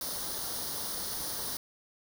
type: noise with comb filter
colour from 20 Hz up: white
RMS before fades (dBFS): -36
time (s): 0.01-1.57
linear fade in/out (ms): 2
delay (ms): 0.2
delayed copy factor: +0.75
effects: none